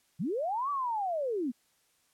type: linear two-way sweep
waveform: sine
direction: up then down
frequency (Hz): 130.81 to 1169 to 222.6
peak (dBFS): -29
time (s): 0.19-1.52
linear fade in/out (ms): 20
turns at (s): 0.7
effects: white hiss -70 dBFS RMS until 2.13 s + low-pass 12000 Hz 12 dB/octave